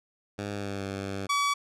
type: tone with pitch glide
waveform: 10% pulse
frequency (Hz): 101.9 to 97.86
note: G#2 to G2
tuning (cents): -32 to -2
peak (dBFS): -24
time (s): 0.38-1.27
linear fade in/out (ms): 10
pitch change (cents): -70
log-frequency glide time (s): 0.53-0.87
type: tone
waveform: sawtooth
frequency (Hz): 1140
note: C#6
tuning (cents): +48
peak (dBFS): -20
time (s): 1.29-1.54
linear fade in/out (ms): 10
effects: low-pass 8000 Hz 12 dB/octave